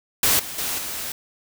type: noise with level steps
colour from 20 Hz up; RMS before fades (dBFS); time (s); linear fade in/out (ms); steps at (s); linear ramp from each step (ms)
white; -18 / -33 / -26 / -30; 0.23-1.12; 2; 0.39 / 0.58 / 0.78; 5
effects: none